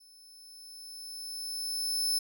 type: tone with level ramp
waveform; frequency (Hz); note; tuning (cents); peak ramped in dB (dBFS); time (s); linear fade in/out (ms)
sawtooth; 5260; E8; -5; -53 to -23; 0-2.19; 10
effects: none